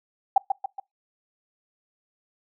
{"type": "tone with echo", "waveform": "sine", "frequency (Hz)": 784, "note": "G5", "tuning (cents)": 0, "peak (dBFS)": -12, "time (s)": [0.36, 0.38], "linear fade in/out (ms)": 5, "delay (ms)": 140, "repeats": 3, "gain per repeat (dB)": -6, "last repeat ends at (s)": 0.8, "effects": ["noise-tail reverb RT60 0.2 s tail -25 dB re dry"]}